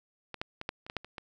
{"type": "clicks", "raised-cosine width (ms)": 0.3, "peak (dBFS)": [-23, -17, -22, -16, -30, -21, -16, -30, -24], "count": 9, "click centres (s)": [0.343, 0.415, 0.614, 0.691, 0.865, 0.899, 0.967, 1.046, 1.182], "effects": []}